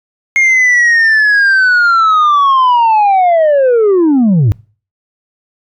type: linear sweep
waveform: sine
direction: down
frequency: 2146 to 92.5 Hz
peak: -3 dBFS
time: 0.36-4.52 s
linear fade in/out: 0 ms
effects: noise-tail reverb RT60 0.4 s tail -25 dB re dry + tanh soft clip ceiling -5 dBFS